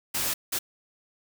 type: noise bursts at uneven times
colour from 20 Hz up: white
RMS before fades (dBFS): -28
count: 2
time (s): 0.14-0.34 / 0.52-0.59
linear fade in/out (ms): 10
effects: none